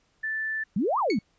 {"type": "tone", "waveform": "sine", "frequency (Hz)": 1760, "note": "A6", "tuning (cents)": 0, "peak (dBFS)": -27, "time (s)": [0.23, 0.64], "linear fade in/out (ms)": 10}
{"type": "exponential two-way sweep", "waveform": "sine", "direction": "up then down", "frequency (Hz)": [170.7, 1243, 179.7], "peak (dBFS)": -22, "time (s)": [0.76, 1.19], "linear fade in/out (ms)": 5, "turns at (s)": 0.99}
{"type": "tone with exponential decay", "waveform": "30% pulse", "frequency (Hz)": 2217, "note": "C#7", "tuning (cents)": 0, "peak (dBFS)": -23, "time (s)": [1.1, 1.22], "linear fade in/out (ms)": 2, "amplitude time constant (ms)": 25}
{"effects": ["pink hiss -68 dBFS RMS until 1.38 s", "resampled to 16000 Hz"]}